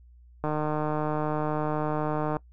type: click train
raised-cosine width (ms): 1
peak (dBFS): -15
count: 294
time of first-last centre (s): 0.44-2.368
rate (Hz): 152
effects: noise-tail reverb RT60 0.1 s tail -22 dB re dry + added 60 Hz sine -50 dBFS peak until 2.52 s